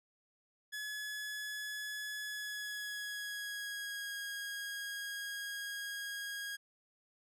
sawtooth tone with pitch glide, 1700 to 1639.2 Hz, G#6 to G#6, +40 to -23 cents, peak -36 dBFS, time 0.72-6.57 s, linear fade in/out 20 ms, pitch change -63 cents, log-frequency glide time 2.21-4.16 s, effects resampled to 32000 Hz

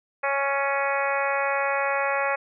harmonic tone with a mistuned harmonic, 277.2 Hz, C#4, in tune, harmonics 2 / 3 / 4 / 5 / 6 / 7 / 8 / 9, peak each -27 / -29 / -30 / -31 / -32 / -32 / -33 / -34 dBFS, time 0.23-2.36 s, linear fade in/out 10 ms, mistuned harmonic 6, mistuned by +16 cents, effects none

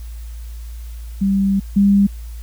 sine tone pair in turn, 196 / 199.77 Hz, G3 / G3, 0 / +33 cents, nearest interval unison, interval 33 cents, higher second, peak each -13 / -9 dBFS, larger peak second, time 1.21-1.6 / 1.76-2.07 s, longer first, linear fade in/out 10 ms, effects added 57 Hz sine -28 dBFS peak until 2.42 s + white hiss -48 dBFS RMS until 2.42 s

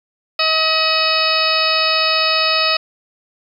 harmonic tone with a mistuned harmonic, 635 Hz, D#5, 35 cents sharp, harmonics 1 / 2 / 3 / 4 / 5 / 6 / 7 / 8, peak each -22 / -20 / -26 / -20 / -25 / -22 / -21 / -21 dBFS, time 0.39-2.77 s, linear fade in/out 5 ms, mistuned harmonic 5, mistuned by -110 cents, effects 8-bit

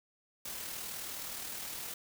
white noise with amplitude modulation, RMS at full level -40 dBFS, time 0.45-1.94 s, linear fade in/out 5 ms, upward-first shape sine, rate 39.2 Hz, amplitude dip 35%, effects none

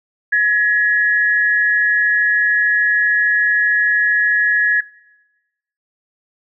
sine tone pair together, 1681 / 1894.2 Hz, G#6 / A#6, +20 / +27 cents, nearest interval major second, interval 207 cents, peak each -12 / -19 dBFS, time 0.32-4.81 s, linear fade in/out 10 ms, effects noise-tail reverb RT60 1.0 s tail -20 dB re dry

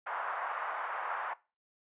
white band-pass noise, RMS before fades -37 dBFS, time 0.06-1.34 s, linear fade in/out 10 ms, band 730 to 1400 Hz, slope 24 dB/octave, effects noise-tail reverb RT60 0.3 s tail -20 dB re dry + resampled to 8000 Hz

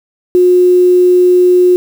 sine tone with quantisation, 360 Hz, F#4, 47 cents flat, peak -4 dBFS, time 0.35-1.76 s, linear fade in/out 0 ms, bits 5, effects none

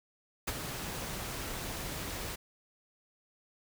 pink noise with ADSR envelope, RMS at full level -32 dBFS, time 0.47-2.36 s, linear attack 10 ms, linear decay 38 ms, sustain -7 dB, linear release 12 ms, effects none

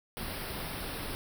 pink band-stop noise, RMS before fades -38 dBFS, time 0.17-1.15 s, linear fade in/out 0 ms, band 5400 to 8800 Hz, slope 96 dB/octave, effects none

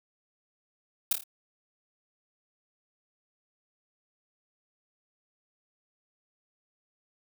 blue noise with echo, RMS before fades -23 dBFS, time 1.11-1.13 s, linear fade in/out 5 ms, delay 27 ms, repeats 4, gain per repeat -6 dB, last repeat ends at 1.238 s, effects none

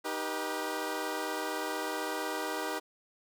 15% pulse chord, Eb augmented, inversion none, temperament equal with one note detuned, 311.1 / 392 / 484.6 Hz, Eb4 / G4 / B4, 0 / 0 / -33 cents, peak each -31 dBFS, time 0.04-2.8 s, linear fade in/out 20 ms, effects none

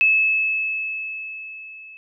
sine tone with level ramp, 2600 Hz, E7, 24 cents flat, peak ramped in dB -12 to -39 dBFS, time 0.01-1.97 s, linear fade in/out 0 ms, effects none

